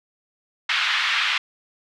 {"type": "band-pass noise", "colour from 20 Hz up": "white", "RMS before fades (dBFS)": -22, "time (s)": [0.69, 1.38], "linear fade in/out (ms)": 5, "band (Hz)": [1200, 3400], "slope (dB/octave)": 24, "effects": []}